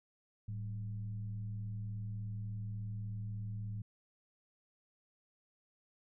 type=tone with frequency modulation; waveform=sine; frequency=106.9 Hz; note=A2; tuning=49 cents flat; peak=-38 dBFS; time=0.48-3.82 s; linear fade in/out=5 ms; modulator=83.4 Hz; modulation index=0.47; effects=none